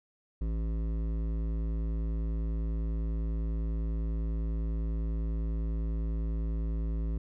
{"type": "tone with hard clipping", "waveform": "sine", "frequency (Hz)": 55, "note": "A1", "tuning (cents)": 0, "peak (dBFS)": -31, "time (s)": [0.41, 7.18], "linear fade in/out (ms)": 5, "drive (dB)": 13, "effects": []}